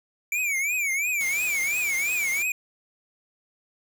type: tone with vibrato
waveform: square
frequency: 2307 Hz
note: D7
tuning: 31 cents flat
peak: -24 dBFS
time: 0.32-2.52 s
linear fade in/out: 2 ms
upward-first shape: triangle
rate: 2.9 Hz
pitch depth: 180 cents each way
type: noise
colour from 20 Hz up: white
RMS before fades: -38 dBFS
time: 1.2-2.43 s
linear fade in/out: 10 ms
effects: none